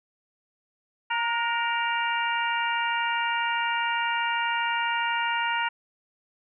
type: harmonic tone with a mistuned harmonic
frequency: 466.2 Hz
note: A#4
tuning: in tune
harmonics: 2 / 3 / 4 / 5 / 6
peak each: -27 / -30 / -32 / -34 / -32 dBFS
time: 1.1-5.69 s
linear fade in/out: 10 ms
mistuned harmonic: 3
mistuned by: +42 cents
effects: none